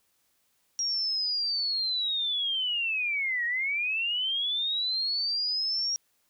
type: linear two-way sweep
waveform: sine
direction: down then up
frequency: 5650 to 1864.7 to 5650 Hz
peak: -26 dBFS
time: 0.79-5.96 s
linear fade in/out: 0 ms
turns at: 3.45 s
effects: white hiss -71 dBFS RMS until 6.29 s